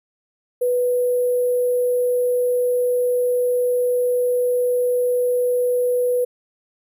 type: tone with sample-and-hold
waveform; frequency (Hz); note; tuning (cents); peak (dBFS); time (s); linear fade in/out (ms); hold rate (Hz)
sine; 493.9; B4; 0; -16; 0.61-6.25; 10; 11025
effects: none